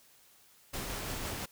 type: noise with tremolo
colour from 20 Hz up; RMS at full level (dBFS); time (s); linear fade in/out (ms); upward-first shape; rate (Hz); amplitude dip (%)
pink; -37; 0.73-1.46; 10; triangle; 5.9; 25
effects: white hiss -62 dBFS RMS until 1.51 s